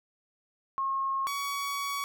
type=tone pair in turn; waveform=sine / sawtooth; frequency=1081 / 1126.1 Hz; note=C#6 / C#6; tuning=-44 / +27 cents; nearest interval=minor second; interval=71 cents; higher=second; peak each=-27 dBFS; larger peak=neither; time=0.78-1.27 / 1.27-2.04 s; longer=second; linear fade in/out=0 ms; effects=none